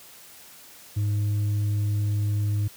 sine tone with tanh clipping, 103.7 Hz, G#2, 2 cents flat, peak -22 dBFS, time 0.96-2.68 s, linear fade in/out 10 ms, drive 3 dB, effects white hiss -48 dBFS RMS until 2.76 s + high-pass 60 Hz 12 dB/octave

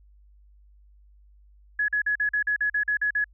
sine tone bursts, 1688 Hz, G#6, 28 cents sharp, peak -21 dBFS, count 11, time 1.79-3.243 s, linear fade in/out 5 ms, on 93 ms, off 43 ms, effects added 50 Hz sine -52 dBFS peak until 3.33 s

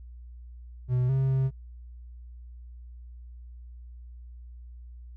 triangle tone with pitch steps, 125.4 / 133.6 / 132.8 Hz, B2 / C3 / C3, +27 / +36 / +26 cents, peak -20 dBFS, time 0.88-1.51 s, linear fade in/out 50 ms, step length 210 ms, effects added 60 Hz sine -42 dBFS peak until 5.16 s

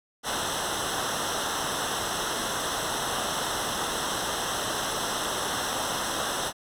pink noise with comb filter, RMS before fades -29 dBFS, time 0.23-6.53 s, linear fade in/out 50 ms, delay 0.43 ms, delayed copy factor -0.85, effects low-pass 11000 Hz 12 dB/octave

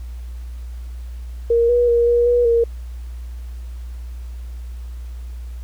sine tone with pitch steps, 467.4 / 483.4 / 472 / 476.7 / 483.6 / 466 Hz, A#4 / B4 / A#4 / A#4 / B4 / A#4, +5 / -37 / +22 / +39 / -36 / -1 cents, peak -12 dBFS, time 1.5-2.64 s, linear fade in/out 5 ms, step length 190 ms, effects added 60 Hz sine -28 dBFS peak until 5.63 s + pink hiss -52 dBFS RMS until 5.63 s

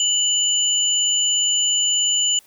sine tone pair together, 2959 / 7038 Hz, F#7 / A8, -1 / 0 cents, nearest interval octave + minor third, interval 1501 cents, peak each -19 dBFS, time 0-2.39 s, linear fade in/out 2 ms, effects white hiss -53 dBFS RMS until 2.46 s

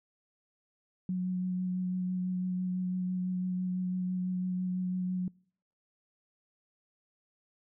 sine tone with vibrato, 182.9 Hz, F#3, 20 cents flat, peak -29 dBFS, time 1.09-5.28 s, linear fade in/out 2 ms, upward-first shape sine, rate 6 Hz, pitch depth 12 cents each way, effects noise-tail reverb RT60 0.6 s tail -26 dB re dry

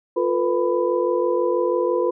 sine tone cluster, 352.2 / 451 / 497.1 / 996 Hz, F4 / A4 / B4 / B5, +15 / +43 / +11 / +14 cents, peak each -22 / -25 / -21 / -28 dBFS, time 0.16-2.11 s, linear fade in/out 10 ms, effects none

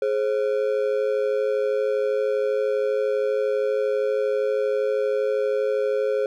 triangle ring-modulated tone, 477.5 Hz, A#4, 42 cents sharp, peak -15 dBFS, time 0.02-6.26 s, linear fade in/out 2 ms, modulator 56.3 Hz, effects none

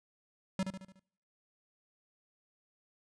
square tone with echo, 190.2 Hz, F#3, 48 cents sharp, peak -30 dBFS, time 0.59-0.63 s, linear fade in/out 2 ms, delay 73 ms, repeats 5, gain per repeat -6 dB, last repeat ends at 0.995 s, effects noise-tail reverb RT60 0.7 s tail -25 dB re dry + resampled to 22050 Hz

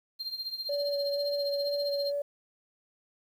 triangle tone with tremolo, 4186 Hz, C8, in tune, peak -29 dBFS, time 0.19-2.12 s, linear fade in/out 20 ms, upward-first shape triangle, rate 15 Hz, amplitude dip 85%
sine tone with vibrato, 570 Hz, C#5, 48 cents sharp, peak -28 dBFS, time 0.69-2.22 s, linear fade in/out 5 ms, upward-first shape square, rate 2.1 Hz, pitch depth 10 cents each way
effects tanh soft clip ceiling -19 dBFS + 10-bit

